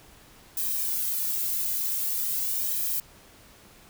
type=noise with flanger; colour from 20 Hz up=violet; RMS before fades=-28 dBFS; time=0.57-3 s; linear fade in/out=2 ms; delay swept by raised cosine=1.4 to 2.17 ms; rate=0.44 Hz; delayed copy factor=-0.75; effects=pink hiss -53 dBFS RMS until 3.89 s